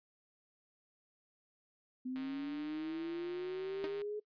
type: linear sweep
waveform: sine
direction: up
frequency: 252.1 to 424.6 Hz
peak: -37 dBFS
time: 2.05-4.2 s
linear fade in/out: 10 ms
type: click train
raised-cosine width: 0.3 ms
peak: -36 dBFS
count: 287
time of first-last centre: 2.16-4.017 s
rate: 154 Hz
type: tone with exponential decay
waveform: sawtooth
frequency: 311.1 Hz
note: D#4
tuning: in tune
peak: -31 dBFS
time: 3.84-3.94 s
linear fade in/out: 0 ms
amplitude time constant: 20 ms
effects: noise-tail reverb RT60 0.1 s tail -23 dB re dry + resampled to 11025 Hz